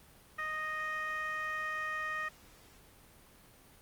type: tone with band-pass filter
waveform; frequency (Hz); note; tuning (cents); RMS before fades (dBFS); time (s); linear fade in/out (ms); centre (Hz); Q
15% pulse; 621; D#5; -3; -37; 0.38-2.29; 10; 1600; 7.4
effects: pink hiss -59 dBFS RMS until 3.81 s + Opus 32 kbps

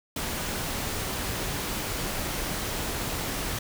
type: noise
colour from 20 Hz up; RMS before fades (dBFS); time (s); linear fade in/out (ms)
pink; -31; 0.16-3.59; 5
effects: none

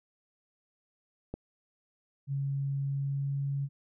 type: click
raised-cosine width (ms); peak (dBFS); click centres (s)
2; -23; 1.34
type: tone with pitch glide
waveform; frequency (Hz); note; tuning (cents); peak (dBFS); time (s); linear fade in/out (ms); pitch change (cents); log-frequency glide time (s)
sine; 138.59 to 139.47; C#3 to C#3; 0 to +11; -29; 2.27-3.69; 50; +11; 2.83-3.41
effects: none

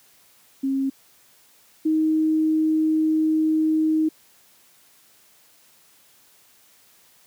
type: tone pair in turn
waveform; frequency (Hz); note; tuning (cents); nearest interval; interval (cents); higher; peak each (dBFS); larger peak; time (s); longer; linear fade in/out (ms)
sine; 270 / 314; C#4 / D#4; -45 / +16; minor third; 261; second; -20 / -17; second; 0.63-0.9 / 1.85-4.09; second; 10
effects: white hiss -56 dBFS RMS until 7.26 s + high-pass 80 Hz 12 dB/octave

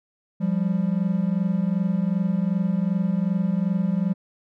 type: tone pair together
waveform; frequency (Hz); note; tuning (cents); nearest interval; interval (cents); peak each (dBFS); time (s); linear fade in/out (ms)
triangle; 174.61 / 197.23; F3 / G3; 0 / +11; major second; 211; -21; 0.4-4.14; 20
effects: none

